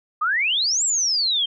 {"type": "exponential two-way sweep", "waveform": "sine", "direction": "up then down", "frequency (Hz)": [1182, 7820, 3120], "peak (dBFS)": -18, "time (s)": [0.21, 1.46], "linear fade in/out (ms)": 10, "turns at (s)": 0.84, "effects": []}